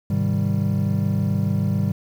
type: chord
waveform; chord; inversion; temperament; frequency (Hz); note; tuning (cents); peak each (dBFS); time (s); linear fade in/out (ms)
triangle; Ab major seventh; none; equal; 103.83 / 130.81 / 155.56 / 196; Ab2 / C3 / Eb3 / G3; 0 / 0 / 0 / 0; -21 / -25 / -23 / -21; 0.1-1.92; 5
effects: 8-bit